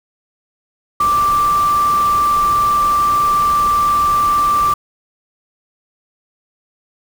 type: tone in noise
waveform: sine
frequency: 1174.7 Hz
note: D6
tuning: in tune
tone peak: -11 dBFS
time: 1-4.74 s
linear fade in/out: 5 ms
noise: pink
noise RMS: -28 dBFS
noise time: 1-4.74 s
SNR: +14 dB
effects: none